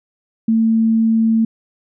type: tone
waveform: sine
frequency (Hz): 224.4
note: A3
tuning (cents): +34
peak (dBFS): -11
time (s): 0.48-1.45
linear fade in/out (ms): 5
effects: none